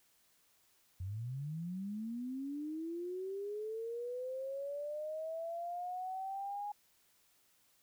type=linear sweep; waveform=sine; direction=up; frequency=87.31 to 830 Hz; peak=-38 dBFS; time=1-6.72 s; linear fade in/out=5 ms; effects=white hiss -71 dBFS RMS until 7.82 s